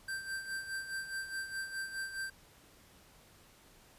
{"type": "tone with tremolo", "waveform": "square", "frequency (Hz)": 1568, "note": "G6", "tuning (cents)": 0, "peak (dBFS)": -36, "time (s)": [0.08, 2.3], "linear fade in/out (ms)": 5, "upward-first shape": "sine", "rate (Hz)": 4.8, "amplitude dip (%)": 65, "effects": ["pink hiss -61 dBFS RMS until 3.98 s", "resampled to 32000 Hz"]}